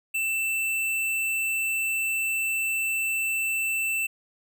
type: tone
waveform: square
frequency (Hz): 2665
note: E7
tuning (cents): +18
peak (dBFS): -25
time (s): 0.14-4.07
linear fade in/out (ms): 10
effects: none